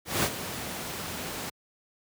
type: noise with ADSR envelope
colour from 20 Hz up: pink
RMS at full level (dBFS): -24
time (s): 0.05-1.5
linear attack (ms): 180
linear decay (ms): 67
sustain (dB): -11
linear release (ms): 8
effects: high-pass 100 Hz 12 dB/octave